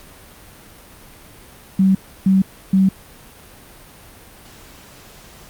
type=tone bursts; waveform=sine; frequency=191.2 Hz; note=G3; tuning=43 cents flat; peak=-10 dBFS; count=3; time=1.79-2.89 s; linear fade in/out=5 ms; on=160 ms; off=310 ms; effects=pink hiss -43 dBFS RMS until 5.49 s + Opus 48 kbps